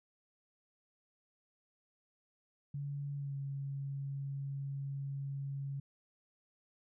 sine tone with pitch glide, 142.1 to 138.61 Hz, C#3 to C#3, +43 to 0 cents, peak -37 dBFS, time 2.74-5.8 s, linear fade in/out 5 ms, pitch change -43 cents, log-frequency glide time 3.16-3.35 s, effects none

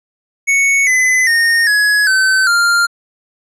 square tone with pitch steps, 2217 / 2021 / 1842.9 / 1680.2 / 1531.9 / 1396.6 Hz, C#7 / B6 / A#6 / G#6 / G6 / F6, 0 / +39 / -20 / +20 / -40 / 0 cents, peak -10 dBFS, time 0.47-2.87 s, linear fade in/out 20 ms, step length 400 ms, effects low-pass 10000 Hz 12 dB/octave

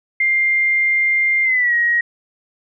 sine tone with pitch glide, 2100 to 1892.6 Hz, C7 to A#6, +6 to +26 cents, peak -13 dBFS, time 0.2-2.01 s, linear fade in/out 5 ms, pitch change -180 cents, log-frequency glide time 1.44-1.74 s, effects none

